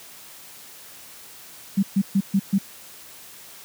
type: tone bursts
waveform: sine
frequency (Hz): 196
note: G3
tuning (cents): 0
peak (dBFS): -15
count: 5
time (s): 1.77-2.585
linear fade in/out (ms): 10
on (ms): 59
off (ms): 130
effects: white hiss -44 dBFS RMS until 3.64 s + high-pass 80 Hz 12 dB/octave